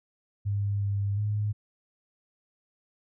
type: tone with pitch steps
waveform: sine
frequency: 101.1 / 100.4 / 104.7 Hz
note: G#2 / G2 / G#2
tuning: -46 / +42 / +15 cents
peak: -25 dBFS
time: 0.45-1.53 s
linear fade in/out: 20 ms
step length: 360 ms
effects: none